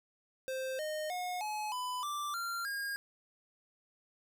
square tone with pitch steps, 523.3 / 615.2 / 723.2 / 850.1 / 999.3 / 1174.8 / 1381 / 1623.4 Hz, C5 / D#5 / F#5 / G#5 / B5 / D6 / F6 / G#6, 0 / -20 / -40 / +40 / +20 / 0 / -20 / -40 cents, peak -36 dBFS, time 0.48-2.96 s, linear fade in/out 0 ms, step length 310 ms, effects none

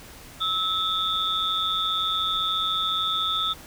sine tone cluster, 1301 / 3452 / 3638 Hz, E6 / A7 / A#7, -23 / -34 / -43 cents, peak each -27 dBFS, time 0.4-3.54 s, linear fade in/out 20 ms, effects pink hiss -45 dBFS RMS until 3.66 s

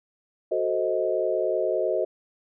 sine chord, F# diminished seventh, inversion none, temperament equal with one note detuned, 370 / 440 / 523.3 / 629.1 Hz, F#4 / A4 / C5 / Eb5, 0 / 0 / 0 / +19 cents, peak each -28 / -29 / -28 / -26 dBFS, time 0.51-2.05 s, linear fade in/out 10 ms, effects none

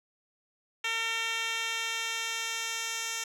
10% pulse tone with band-pass filter sweep, 454.5 Hz, A#4, 44 cents flat, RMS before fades -33 dBFS, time 0.84-3.24 s, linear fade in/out 5 ms, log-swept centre 3200 to 5400 Hz, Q 1.4, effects none

